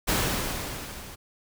pink noise with level ramp, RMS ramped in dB -23 to -43 dBFS, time 0.07-1.16 s, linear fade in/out 20 ms, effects none

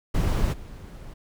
brown noise with level steps, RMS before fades -23 / -40 dBFS, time 0.14-1.14 s, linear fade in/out 10 ms, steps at 0.52 s, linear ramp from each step 20 ms, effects none

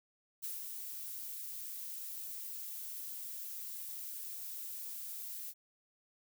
violet noise with ADSR envelope, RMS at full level -40 dBFS, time 0.42-5.54 s, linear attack 23 ms, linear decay 160 ms, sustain -4 dB, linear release 48 ms, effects none

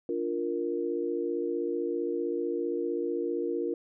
sine chord, Bb major, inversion first, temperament equal, 293.7 / 349.2 / 466.2 Hz, D4 / F4 / Bb4, 0 / 0 / 0 cents, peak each -35 / -31 / -32 dBFS, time 0.09-3.74 s, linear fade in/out 2 ms, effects none

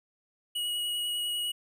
square tone with vibrato, 2908 Hz, F#7, 31 cents flat, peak -30 dBFS, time 0.55-1.52 s, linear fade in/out 10 ms, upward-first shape sine, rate 10 Hz, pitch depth 10 cents each way, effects none

